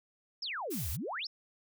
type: exponential two-way sweep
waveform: sine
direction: down then up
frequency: 5610 to 61.74 to 5610 Hz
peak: -35 dBFS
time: 0.42-1.27 s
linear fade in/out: 5 ms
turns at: 0.9 s
type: noise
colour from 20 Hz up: blue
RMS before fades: -40 dBFS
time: 0.7-0.97 s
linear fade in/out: 20 ms
effects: none